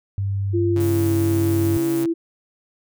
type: tone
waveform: sine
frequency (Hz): 98.7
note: G2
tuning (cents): +12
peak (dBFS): -20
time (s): 0.18-1.77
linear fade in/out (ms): 0
type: tone with pitch glide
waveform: sine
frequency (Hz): 344 to 332.9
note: F4 to E4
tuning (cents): -26 to +17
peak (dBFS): -18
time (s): 0.53-2.14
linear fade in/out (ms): 20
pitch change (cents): -57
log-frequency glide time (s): 0.75-1.07
type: tone with vibrato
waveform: sawtooth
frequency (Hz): 138.5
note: C#3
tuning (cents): -1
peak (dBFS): -25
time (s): 0.76-2.06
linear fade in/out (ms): 5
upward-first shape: sine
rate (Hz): 4.6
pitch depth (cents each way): 25
type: high-pass noise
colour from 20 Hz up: white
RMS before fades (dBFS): -36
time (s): 0.8-2.04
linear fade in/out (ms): 5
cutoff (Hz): 6900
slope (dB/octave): 12
effects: none